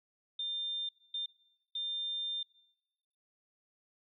sine tone bursts at uneven times, 3600 Hz, A7, 39 cents sharp, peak -34 dBFS, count 3, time 0.39-0.89 / 1.14-1.26 / 1.75-2.43 s, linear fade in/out 5 ms, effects noise-tail reverb RT60 1.0 s tail -22 dB re dry

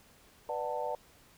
sine chord, B minor seventh, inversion none, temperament just, 493.9 / 592.7 / 740.8 / 889 Hz, B4 / D5 / F#5 / A5, 0 / +16 / +2 / +18 cents, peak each -38 / -37 / -40 / -37 dBFS, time 0.49-0.95 s, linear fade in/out 2 ms, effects pink hiss -61 dBFS RMS until 1.37 s

